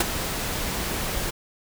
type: noise with ADSR envelope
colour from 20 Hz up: pink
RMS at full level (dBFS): -18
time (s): 0-1.31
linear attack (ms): 6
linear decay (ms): 23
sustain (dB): -10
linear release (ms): 14
effects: none